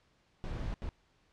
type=noise bursts at uneven times; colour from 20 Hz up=brown; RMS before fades=-37 dBFS; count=2; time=0.44-0.74 / 0.82-0.89 s; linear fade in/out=0 ms; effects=pink hiss -70 dBFS RMS until 1.32 s + low-pass 5000 Hz 12 dB/octave